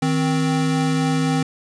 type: tone pair together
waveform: square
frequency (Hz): 157.72 / 261.6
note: D#3 / C4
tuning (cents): +24 / 0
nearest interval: major sixth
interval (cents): 876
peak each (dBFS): -21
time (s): 0.02-1.43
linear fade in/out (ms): 5
effects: resampled to 22050 Hz + 7-bit